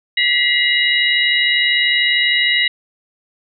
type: tone cluster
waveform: sine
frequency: 1945 / 2085 / 2884 / 3837 Hz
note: B6 / C7 / F#7 / A#7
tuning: -27 / -7 / -45 / +49 cents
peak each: -18 dBFS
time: 0.17-2.68 s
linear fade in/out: 5 ms
effects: none